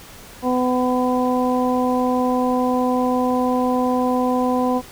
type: harmonic tone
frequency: 251.4 Hz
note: B3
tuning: 31 cents sharp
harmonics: 1 / 2 / 3 / 4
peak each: -19 / -22 / -24 / -25 dBFS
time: 0.42-4.82 s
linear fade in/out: 50 ms
effects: pink hiss -41 dBFS RMS until 4.91 s